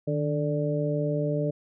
harmonic tone with a mistuned harmonic, 146.83 Hz, D3, in tune, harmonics 1 / 2 / 3 / 4, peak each -27 / -32 / -31 / -30 dBFS, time 0.07-1.51 s, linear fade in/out 10 ms, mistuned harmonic 1, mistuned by +63 cents, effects none

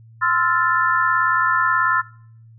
sine chord, F major seventh, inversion second, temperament equal with one note detuned, 1039.3 / 1318.5 / 1396.9 / 1760 Hz, C6 / E6 / F6 / A6, -12 / 0 / 0 / 0 cents, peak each -21 dBFS, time 0.21-2.02 s, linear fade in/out 20 ms, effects noise-tail reverb RT60 0.6 s tail -22 dB re dry + added 113 Hz sine -43 dBFS peak until 2.58 s

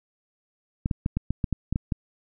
clicks, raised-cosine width 5 ms, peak -12 dBFS, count 10, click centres 0.859 / 0.912 / 1.061 / 1.17 / 1.306 / 1.442 / 1.527 / 1.726 / 1.759 / 1.922 s, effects none

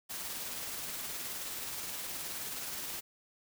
white noise with tremolo, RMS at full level -39 dBFS, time 0.09-3.01 s, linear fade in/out 20 ms, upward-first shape sine, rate 19 Hz, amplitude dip 25%, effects none

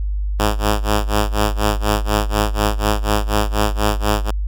5% pulse tone with tremolo, 104.5 Hz, G#2, 11 cents sharp, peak -3 dBFS, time 0.39-4.31 s, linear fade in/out 10 ms, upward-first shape sine, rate 4.1 Hz, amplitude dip 95%, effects added 50 Hz sine -18 dBFS peak until 4.47 s

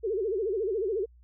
sine tone with vibrato, 412.5 Hz, G#4, 12 cents flat, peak -26 dBFS, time 0.03-1.06 s, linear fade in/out 20 ms, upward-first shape sine, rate 14 Hz, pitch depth 200 cents each way, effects added 60 Hz sine -53 dBFS peak until 1.23 s

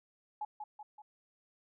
sine tone with echo, 845 Hz, G#5, 30 cents sharp, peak -35 dBFS, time 0.41-0.45 s, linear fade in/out 5 ms, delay 190 ms, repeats 3, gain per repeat -5 dB, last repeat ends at 1.02 s, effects none

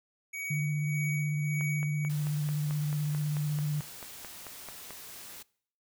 square tone with tremolo, 2256 Hz, C#7, 30 cents sharp, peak -35 dBFS, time 0.33-2.09 s, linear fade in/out 10 ms, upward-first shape sine, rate 1.7 Hz, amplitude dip 60%
sine tone with vibrato, 149.2 Hz, D3, 28 cents sharp, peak -28 dBFS, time 0.5-3.81 s, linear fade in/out 10 ms, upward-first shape square, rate 16 Hz, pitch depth 21 cents each way
click train, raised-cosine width 0.5 ms, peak -28 dBFS, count 16, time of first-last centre 1.61-4.907 s, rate 4.55 Hz
white noise, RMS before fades -46 dBFS, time 2.09-5.43 s, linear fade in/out 10 ms
effects noise-tail reverb RT60 0.6 s tail -23 dB re dry

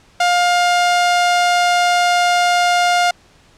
sawtooth tone, 707 Hz, F5, 21 cents sharp, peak -8 dBFS, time 0.2-3.11 s, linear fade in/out 5 ms, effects pink hiss -50 dBFS RMS until 3.57 s + low-pass 7000 Hz 12 dB/octave

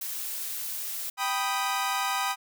blue noise, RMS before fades -34 dBFS, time 0.01-1.1 s, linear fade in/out 5 ms
sawtooth chord, G augmented, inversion none, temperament equal, 784 / 987.8 / 1244.5 Hz, G5 / B5 / D#6, 0 / 0 / 0 cents, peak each -27 dBFS, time 1.17-2.36 s, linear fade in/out 50 ms
effects none

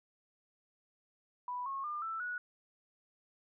sine tone with pitch steps, 987.8 / 1089.7 / 1202.2 / 1326.2 / 1463 Hz, B5 / C#6 / D6 / E6 / F#6, 0 / -30 / +40 / +10 / -20 cents, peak -36 dBFS, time 1.48-2.38 s, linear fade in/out 2 ms, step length 180 ms, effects none

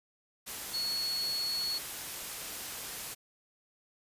sine tone in noise, 4368 Hz, C#8, 26 cents flat, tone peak -31 dBFS, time 0.73-1.79 s, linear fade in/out 20 ms, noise white, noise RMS -40 dBFS, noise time 0.46-3.15 s, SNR +6 dB, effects resampled to 32000 Hz

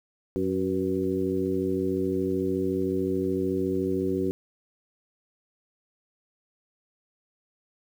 harmonic tone with a mistuned harmonic, 93.7 Hz, F#2, 22 cents sharp, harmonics 1 / 2 / 3 / 4 / 5, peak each -36 / -32 / -29 / -27 / -34 dBFS, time 0.36-4.31 s, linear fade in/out 0 ms, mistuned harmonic 5, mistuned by +43 cents, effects 9-bit

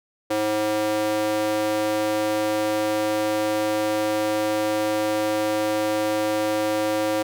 square tone with high-pass filter, 106.8 Hz, G#2, 49 cents sharp, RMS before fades -23 dBFS, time 0.3-7.23 s, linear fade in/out 10 ms, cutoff 430 Hz, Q 4.7, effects none

